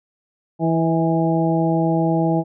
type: harmonic tone with a mistuned harmonic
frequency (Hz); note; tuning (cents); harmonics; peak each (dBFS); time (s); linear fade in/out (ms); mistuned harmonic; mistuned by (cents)
164.4; E3; -4; 1 / 2 / 3 / 4 / 5; -19 / -20 / -27 / -24 / -25; 0.59-2.44; 50; 4; -21
effects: none